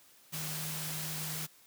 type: tone in noise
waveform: sine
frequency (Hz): 155.56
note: D#3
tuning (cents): 0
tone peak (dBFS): -41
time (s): 0.32-1.47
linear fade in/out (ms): 20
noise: white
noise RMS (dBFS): -39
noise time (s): 0.32-1.47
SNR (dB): -5
effects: white hiss -61 dBFS RMS until 1.66 s + high-pass 80 Hz 12 dB/octave